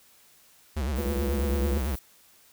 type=tone with vibrato; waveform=square; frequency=69.3 Hz; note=C#2; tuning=in tune; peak=-27 dBFS; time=0.76-1.96 s; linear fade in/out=10 ms; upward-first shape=sine; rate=9.1 Hz; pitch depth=190 cents each way
type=noise; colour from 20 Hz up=violet; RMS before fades=-43 dBFS; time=0.96-1.99 s; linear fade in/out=0 ms
type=harmonic tone; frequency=70 Hz; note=C#2; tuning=18 cents sharp; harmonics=1 / 3 / 5 / 7; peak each=-34 / -34 / -34 / -34 dBFS; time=0.98-1.78 s; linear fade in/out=5 ms
effects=white hiss -58 dBFS RMS until 2.52 s